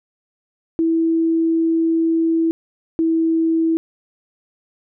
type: tone pair in turn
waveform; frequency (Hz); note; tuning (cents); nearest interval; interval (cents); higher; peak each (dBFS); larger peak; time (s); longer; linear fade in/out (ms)
sine; 327.7 / 326; E4 / E4; -10 / -19; unison; 9; first; -14; neither; 0.79-2.51 / 2.99-3.77; first; 0
effects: none